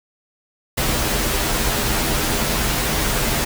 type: noise with comb filter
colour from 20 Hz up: pink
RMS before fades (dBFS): -20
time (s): 0.77-3.45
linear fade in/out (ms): 10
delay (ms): 11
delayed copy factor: -0.7
effects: none